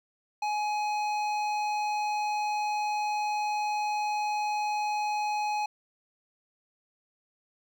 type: tone with hard clipping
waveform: triangle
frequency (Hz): 840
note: G#5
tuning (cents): +19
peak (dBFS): -29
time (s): 0.42-5.66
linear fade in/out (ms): 5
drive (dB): 16
effects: none